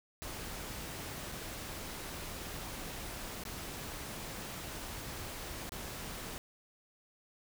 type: noise with dropouts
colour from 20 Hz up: pink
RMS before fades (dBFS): -43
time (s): 0.22-6.38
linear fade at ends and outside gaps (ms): 0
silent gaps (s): 1.318-1.322 / 3.437-3.452 / 5.693-5.72
effects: none